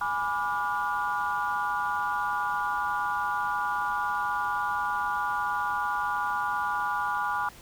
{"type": "chord", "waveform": "sine", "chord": "G# diminished seventh", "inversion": "none", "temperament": "equal with one note detuned", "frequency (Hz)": [830.6, 987.8, 1174.7, 1428.7], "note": ["G#5", "B5", "D6", "F6"], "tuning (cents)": [0, 0, 0, 39], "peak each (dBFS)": -31, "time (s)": [0.01, 7.49], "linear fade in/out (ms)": 2, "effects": ["tanh soft clip ceiling -17 dBFS", "pink hiss -50 dBFS RMS until 7.61 s"]}